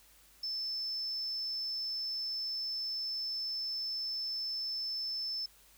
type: tone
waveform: sine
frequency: 5274 Hz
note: E8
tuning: in tune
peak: -34 dBFS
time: 0.43-5.46 s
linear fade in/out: 5 ms
effects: added 50 Hz sine -68 dBFS peak until 5.77 s + white hiss -62 dBFS RMS until 5.77 s